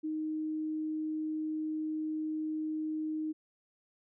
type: tone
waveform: sine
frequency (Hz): 311.1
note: D#4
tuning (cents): 0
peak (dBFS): -32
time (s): 0.03-3.33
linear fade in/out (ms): 20
effects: none